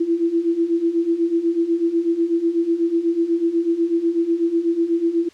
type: beating tone pair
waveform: sine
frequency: 330.6 / 338.7 Hz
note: E4 / E4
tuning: +5 / +47 cents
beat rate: 8.1 Hz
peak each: -22 / -18 dBFS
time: 0-5.29 s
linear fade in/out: 10 ms
effects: white hiss -50 dBFS RMS until 5.33 s + low-pass 5000 Hz 12 dB/octave